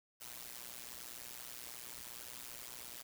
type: noise with amplitude modulation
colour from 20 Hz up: white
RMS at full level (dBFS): -45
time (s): 0.2-3.03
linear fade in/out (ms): 20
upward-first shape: sine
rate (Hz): 121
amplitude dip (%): 95
effects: none